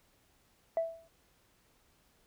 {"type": "tone with exponential decay", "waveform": "sine", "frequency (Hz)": 659.3, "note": "E5", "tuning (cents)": 0, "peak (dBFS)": -24, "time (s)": [0.77, 1.08], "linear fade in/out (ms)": 1, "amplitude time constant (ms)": 67, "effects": ["tanh soft clip ceiling -23 dBFS", "pink hiss -69 dBFS RMS until 2.26 s"]}